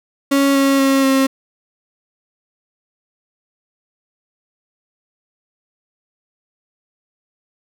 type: tone with pitch steps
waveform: 35% pulse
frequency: 277.2 / 274.2 / 271.2 / 268.2 Hz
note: C#4 / C#4 / C#4 / C4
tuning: 0 / -19 / -38 / +43 cents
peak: -10 dBFS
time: 0.31-1.27 s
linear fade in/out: 10 ms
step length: 240 ms
effects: none